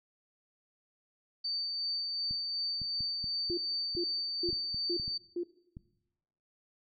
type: tone with tremolo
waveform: sine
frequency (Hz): 4586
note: D8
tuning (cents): -42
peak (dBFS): -31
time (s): 1.44-5.18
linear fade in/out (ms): 10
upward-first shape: sine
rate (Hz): 2.7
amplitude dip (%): 30
type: clicks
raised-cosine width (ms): 5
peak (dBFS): -32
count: 12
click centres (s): 2.31 / 2.817 / 3.007 / 3.242 / 3.499 / 3.951 / 4.489 / 4.53 / 4.745 / 4.998 / 5.079 / 5.769
type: tone bursts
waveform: sine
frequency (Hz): 349.2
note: F4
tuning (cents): 0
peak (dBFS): -31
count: 5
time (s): 3.5-5.435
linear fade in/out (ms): 5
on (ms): 75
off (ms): 390
effects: noise-tail reverb RT60 1.0 s tail -19 dB re dry